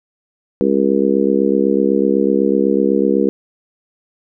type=harmonic tone; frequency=68 Hz; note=C#2; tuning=33 cents flat; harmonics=3 / 4 / 5 / 6 / 7; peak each=-18 / -18 / -18 / -18 / -18 dBFS; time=0.61-3.29 s; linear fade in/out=0 ms; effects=none